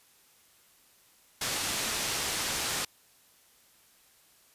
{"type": "low-pass noise", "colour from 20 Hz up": "white", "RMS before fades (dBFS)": -32, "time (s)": [1.41, 2.85], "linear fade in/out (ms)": 5, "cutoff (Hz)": 7800, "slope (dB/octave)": 12, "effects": ["white hiss -62 dBFS RMS until 4.54 s", "resampled to 32000 Hz"]}